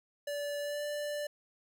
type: tone with pitch glide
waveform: square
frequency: 579 to 588.1 Hz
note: D5 to D5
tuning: -25 to +2 cents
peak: -35 dBFS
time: 0.27-1.27 s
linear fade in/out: 5 ms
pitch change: +27 cents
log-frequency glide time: 0.6-0.84 s
effects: none